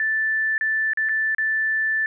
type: tone with dropouts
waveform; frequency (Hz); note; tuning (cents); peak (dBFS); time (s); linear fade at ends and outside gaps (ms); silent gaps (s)
sine; 1760; A6; 0; -19; 0-2.06; 1; 0.58-0.61 / 0.934-0.973 / 1.088-1.093 / 1.348-1.383
effects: none